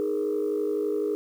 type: chord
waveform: sine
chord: D# suspended fourth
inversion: none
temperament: just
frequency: 311.1 / 414.8 / 466.7 Hz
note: D#4 / G#4 / A#4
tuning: 0 / -2 / +2 cents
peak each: -30 / -25 / -30 dBFS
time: 0-1.15 s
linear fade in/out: 0 ms
effects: tanh soft clip ceiling -18 dBFS + 9-bit